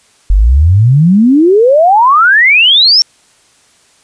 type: exponential sweep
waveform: sine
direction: up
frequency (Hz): 43.65 to 5588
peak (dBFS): -3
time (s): 0.3-3.02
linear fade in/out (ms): 0
effects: white hiss -48 dBFS RMS until 4.03 s + resampled to 22050 Hz

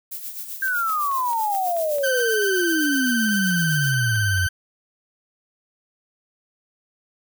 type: noise with tremolo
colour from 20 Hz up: violet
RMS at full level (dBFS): -31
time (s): 0.11-3.92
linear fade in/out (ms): 10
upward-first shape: sine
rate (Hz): 7.8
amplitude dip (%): 55
type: exponential sweep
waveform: sine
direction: down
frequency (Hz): 1600 to 87.31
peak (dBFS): -20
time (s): 0.62-4.47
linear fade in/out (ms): 5
type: click train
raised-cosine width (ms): 0.2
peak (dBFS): -25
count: 18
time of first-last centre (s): 0.68-4.376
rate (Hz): 4.6
type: tone with vibrato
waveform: 40% pulse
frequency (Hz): 1540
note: G6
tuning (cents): -31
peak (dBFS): -21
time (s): 2.03-4.49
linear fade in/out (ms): 10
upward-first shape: sine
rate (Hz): 18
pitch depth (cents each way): 35
effects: none

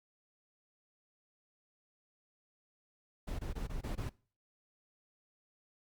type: noise bursts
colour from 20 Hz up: brown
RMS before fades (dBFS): -38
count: 6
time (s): 3.27-4.095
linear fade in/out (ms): 10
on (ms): 120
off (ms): 21
effects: noise-tail reverb RT60 0.4 s tail -22 dB re dry + Opus 48 kbps

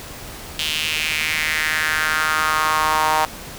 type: tone with high-pass filter sweep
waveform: sawtooth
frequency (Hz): 155.56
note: D#3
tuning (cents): 0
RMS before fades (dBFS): -20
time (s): 0.59-3.25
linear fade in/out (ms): 2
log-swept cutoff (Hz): 3100 to 860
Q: 3.6
effects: pink hiss -35 dBFS RMS until 3.58 s

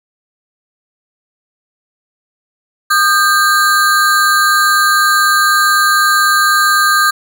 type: ring-modulated tone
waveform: square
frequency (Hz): 1404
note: F6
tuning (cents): +9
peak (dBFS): -6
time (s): 2.9-7.11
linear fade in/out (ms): 10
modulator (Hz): 181
effects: none

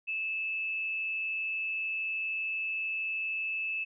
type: tone with amplitude modulation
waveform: sine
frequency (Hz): 2619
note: E7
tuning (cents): -12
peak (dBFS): -29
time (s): 0.07-3.85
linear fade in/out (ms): 20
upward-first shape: sine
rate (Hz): 187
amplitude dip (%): 35
effects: none

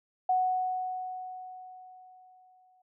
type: tone with exponential decay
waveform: sine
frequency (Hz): 740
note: F#5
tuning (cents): 0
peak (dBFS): -22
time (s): 0.29-2.82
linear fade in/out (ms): 5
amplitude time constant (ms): 550
effects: none

